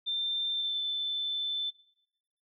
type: tone with pitch glide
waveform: sine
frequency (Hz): 3579 to 3528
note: A7 to A7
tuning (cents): +29 to +4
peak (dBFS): -29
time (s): 0.06-1.71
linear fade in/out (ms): 20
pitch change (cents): -25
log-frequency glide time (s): 0.5-0.8
effects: noise-tail reverb RT60 0.8 s tail -18 dB re dry